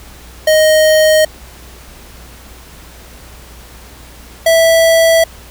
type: tone pair in turn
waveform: square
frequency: 623 / 656.9 Hz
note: D#5 / E5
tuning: +2 / -6 cents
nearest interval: minor second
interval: 92 cents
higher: second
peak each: -7 dBFS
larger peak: neither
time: 0.47-1.25 / 4.46-5.24 s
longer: neither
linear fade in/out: 5 ms
effects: added 60 Hz sine -37 dBFS peak until 5.5 s + pink hiss -38 dBFS RMS until 5.5 s